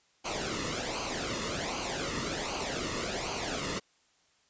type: noise with flanger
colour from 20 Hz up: pink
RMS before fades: -34 dBFS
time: 0.24-3.8 s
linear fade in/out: 20 ms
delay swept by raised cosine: 0.55 to 1.3 ms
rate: 1.3 Hz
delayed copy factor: -0.7
effects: white hiss -68 dBFS RMS until 4.49 s + resampled to 16000 Hz